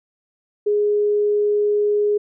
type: tone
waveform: sine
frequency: 415.3 Hz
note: G#4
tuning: in tune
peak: -15 dBFS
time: 0.66-2.18 s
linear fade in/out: 10 ms
effects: none